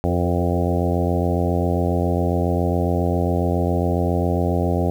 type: harmonic tone with a mistuned harmonic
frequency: 87.31 Hz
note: F2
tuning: in tune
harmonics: 1 / 2 / 3 / 4 / 5 / 6 / 7 / 8 / 9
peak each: -21 / -24 / -26 / -27 / -28 / -29 / -29 / -30 / -31 dBFS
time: 0.04-4.9 s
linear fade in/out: 0 ms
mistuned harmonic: 5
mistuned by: +26 cents
effects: 8-bit